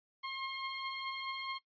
15% pulse beating tone pair, 1066 / 1070.7 Hz, C6 / C6, +32 / +40 cents, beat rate 4.7 Hz, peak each -39 / -32 dBFS, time 0.23-1.59 s, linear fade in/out 20 ms, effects noise-tail reverb RT60 0.1 s tail -19 dB re dry + resampled to 11025 Hz

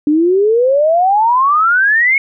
sine exponential sweep, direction up, 290 to 2217 Hz, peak -8 dBFS, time 0.07-2.18 s, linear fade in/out 2 ms, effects none

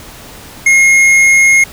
triangle tone with hard clipping, 2150 Hz, C7, 47 cents sharp, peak -6 dBFS, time 0.66-1.64 s, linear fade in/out 5 ms, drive 12 dB, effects pink hiss -33 dBFS RMS until 1.72 s

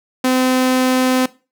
sawtooth tone, 256.6 Hz, C4, 34 cents flat, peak -9 dBFS, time 0.24-1.26 s, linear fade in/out 5 ms, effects noise-tail reverb RT60 0.3 s tail -19 dB re dry

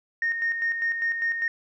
sine tone with tremolo, 1845 Hz, A#6, 18 cents flat, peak -21 dBFS, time 0.22-1.48 s, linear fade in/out 2 ms, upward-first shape square, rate 5 Hz, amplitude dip 50%, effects tanh soft clip ceiling -17 dBFS

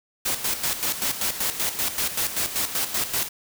white noise with tremolo, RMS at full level -24 dBFS, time 0.25-3.29 s, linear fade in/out 10 ms, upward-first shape square, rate 5.2 Hz, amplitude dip 65%, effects none

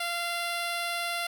10% pulse tone with vibrato, 690 Hz, F5, 21 cents flat, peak -21 dBFS, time 0-1.27 s, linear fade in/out 5 ms, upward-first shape square, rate 20 Hz, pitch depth 10 cents each way, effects none

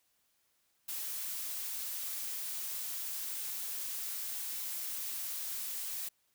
blue noise, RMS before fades -39 dBFS, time 0.88-6.09 s, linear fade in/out 10 ms, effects white hiss -75 dBFS RMS until 6.34 s

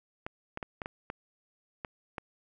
clicks, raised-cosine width 0.5 ms, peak -21 dBFS, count 8, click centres 0.265 / 0.574 / 0.628 / 0.818 / 0.859 / 1.101 / 1.848 / 2.182 s, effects none

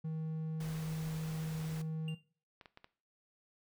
triangle tone, 158.6 Hz, D#3, 33 cents sharp, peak -34 dBFS, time 0.04-2.15 s, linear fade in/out 10 ms
pink noise, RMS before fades -50 dBFS, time 0.6-1.82 s, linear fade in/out 5 ms
triangle tone with exponential decay, 2794 Hz, F7, in tune, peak -40 dBFS, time 2.08-2.23 s, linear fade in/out 2 ms, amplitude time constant 32 ms
clicks, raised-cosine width 0.3 ms, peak -36 dBFS, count 4, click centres 2.612 / 2.658 / 2.774 / 2.844 s
effects noise-tail reverb RT60 0.4 s tail -17 dB re dry

